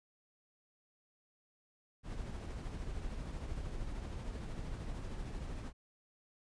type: noise with tremolo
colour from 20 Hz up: brown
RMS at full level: -40 dBFS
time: 2.03-5.73 s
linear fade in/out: 50 ms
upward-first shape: triangle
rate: 13 Hz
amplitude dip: 40%
effects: resampled to 22050 Hz